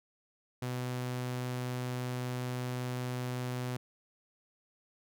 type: tone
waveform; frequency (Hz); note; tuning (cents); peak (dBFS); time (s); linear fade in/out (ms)
sawtooth; 125.2; B2; +24; -30; 0.62-3.77; 5
effects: none